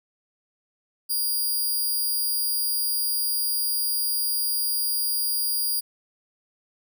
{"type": "tone", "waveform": "5% pulse", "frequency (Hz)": 4820, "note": "D8", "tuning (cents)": 44, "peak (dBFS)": -16, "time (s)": [1.09, 5.81], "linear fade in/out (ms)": 20, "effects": []}